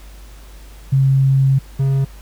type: tone pair in turn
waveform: sine / triangle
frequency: 135 / 135.94 Hz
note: C#3 / C#3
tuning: -45 / -33 cents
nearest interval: unison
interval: 12 cents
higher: second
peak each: -10 / -11 dBFS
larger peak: first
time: 0.92-1.59 / 1.79-2.05 s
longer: first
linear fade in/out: 10 ms
effects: added 50 Hz sine -36 dBFS peak until 2.21 s + pink hiss -46 dBFS RMS until 2.21 s